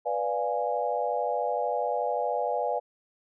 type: chord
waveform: sine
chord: B diminished seventh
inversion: none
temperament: equal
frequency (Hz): 493.9 / 587.3 / 698.5 / 830.6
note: B4 / D5 / F5 / Ab5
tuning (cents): 0 / 0 / 0 / 0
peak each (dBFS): -31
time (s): 0.05-2.8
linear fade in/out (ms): 20
effects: none